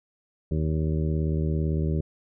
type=harmonic tone with a mistuned harmonic; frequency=77.78 Hz; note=D#2; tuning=in tune; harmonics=1 / 2 / 3 / 4 / 5 / 6 / 7; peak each=-26 / -26 / -35 / -35 / -34 / -42 / -42 dBFS; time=0.51-2.01 s; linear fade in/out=5 ms; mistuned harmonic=7; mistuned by=+52 cents; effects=none